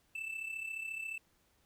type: tone with amplitude modulation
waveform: triangle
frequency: 2647 Hz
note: E7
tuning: 7 cents sharp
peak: -34 dBFS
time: 0.15-1.18 s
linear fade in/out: 5 ms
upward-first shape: sine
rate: 34.3 Hz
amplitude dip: 65%
effects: pink hiss -72 dBFS RMS until 1.65 s